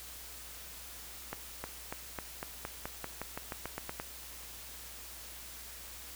accelerating click train, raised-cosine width 0.5 ms, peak -22 dBFS, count 15, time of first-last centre 1.33-3.999 s, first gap 310 ms, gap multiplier 0.92, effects added 60 Hz sine -55 dBFS peak until 6.15 s + white hiss -48 dBFS RMS until 6.15 s

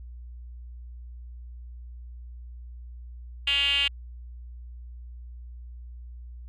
5% pulse tone with band-pass filter, 281.2 Hz, C#4, 25 cents sharp, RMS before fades -24 dBFS, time 3.47-3.88 s, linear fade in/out 5 ms, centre 2900 Hz, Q 9, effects added 60 Hz sine -39 dBFS peak until 6.48 s

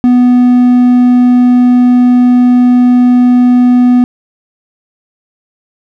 triangle tone with hard clipping, 247 Hz, B3, in tune, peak -4 dBFS, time 0.04-4.04 s, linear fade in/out 0 ms, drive 6 dB, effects none

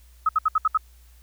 sine tone bursts, 1277 Hz, D#6, 45 cents sharp, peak -16 dBFS, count 6, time 0.26-0.775 s, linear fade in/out 5 ms, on 30 ms, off 67 ms, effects added 60 Hz sine -49 dBFS peak until 1.22 s + white hiss -60 dBFS RMS until 1.22 s

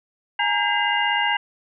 sine tone cluster, 834 / 930 / 1606 / 2043 / 2819 Hz, G#5 / A#5 / G6 / C7 / F7, +7 / -4 / +41 / -42 / +16 cents, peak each -25 dBFS, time 0.39-1.37 s, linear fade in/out 5 ms, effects none

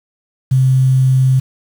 sine tone with quantisation, 130.81 Hz, C3, in tune, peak -8 dBFS, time 0.51-1.4 s, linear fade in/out 10 ms, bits 6, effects none

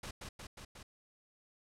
pink noise with echo, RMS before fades -44 dBFS, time 0.03-0.11 s, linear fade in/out 5 ms, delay 180 ms, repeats 4, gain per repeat -2 dB, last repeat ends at 0.83 s, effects low-pass 9000 Hz 12 dB/octave

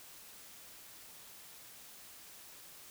silence, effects white hiss -54 dBFS RMS until 2.9 s

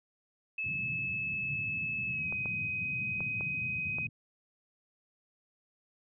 sine tone with pitch glide, 2600 to 2516 Hz, E7 to D#7, -24 to +19 cents, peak -32 dBFS, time 0.58-4.07 s, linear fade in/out 5 ms, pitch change -57 cents, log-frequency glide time 2.08-2.3 s
white band-pass noise, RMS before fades -44 dBFS, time 0.64-4.09 s, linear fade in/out 5 ms, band 100 to 170 Hz, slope 24 dB/octave
clicks, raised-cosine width 1 ms, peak -29 dBFS, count 5, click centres 2.325 / 2.458 / 3.206 / 3.409 / 3.985 s
effects none

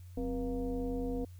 sine tone with frequency modulation, 260.1 Hz, C4, 10 cents flat, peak -32 dBFS, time 0.17-1.25 s, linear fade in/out 5 ms, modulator 221 Hz, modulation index 1.2, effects added 90 Hz sine -47 dBFS peak until 1.39 s + white hiss -67 dBFS RMS until 1.39 s

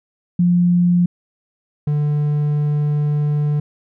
sine / triangle tone pair in turn, 175.9 / 147.91 Hz, F3 / D3, +13 / +13 cents, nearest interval minor third, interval 300 cents, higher first, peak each -11 / -13 dBFS, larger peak first, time 0.39-1.06 / 1.87-3.6 s, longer second, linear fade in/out 5 ms, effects none

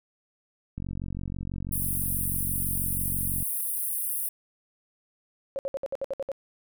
click train, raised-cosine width 5 ms, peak -22 dBFS, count 123, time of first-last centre 0.78-3.426 s, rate 46.1 Hz
pink high-pass noise, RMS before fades -30 dBFS, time 1.72-4.29 s, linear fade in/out 5 ms, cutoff 9200 Hz, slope 96 dB/octave
sine tone bursts, 547 Hz, C#5, 23 cents flat, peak -27 dBFS, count 9, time 5.56-6.317 s, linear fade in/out 0 ms, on 29 ms, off 62 ms
effects none

